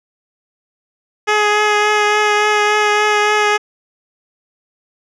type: tone with vibrato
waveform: 10% pulse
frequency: 419.9 Hz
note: G#4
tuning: 19 cents sharp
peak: -3 dBFS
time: 1.27-3.58 s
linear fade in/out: 20 ms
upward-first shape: triangle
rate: 3.5 Hz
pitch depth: 17 cents each way
effects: low-pass 5000 Hz 12 dB/octave